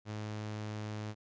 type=tone; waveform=sawtooth; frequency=106.6 Hz; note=G#2; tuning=46 cents sharp; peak=-34 dBFS; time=0.05-1.15 s; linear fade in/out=50 ms; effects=resampled to 16000 Hz